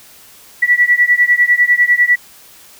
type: beating tone pair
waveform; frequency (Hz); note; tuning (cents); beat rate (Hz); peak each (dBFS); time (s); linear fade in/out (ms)
sine; 1947 / 1957; B6 / B6; -25 / -16; 10; -11 / -12; 0.62-2.16; 10
effects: white hiss -42 dBFS RMS until 2.79 s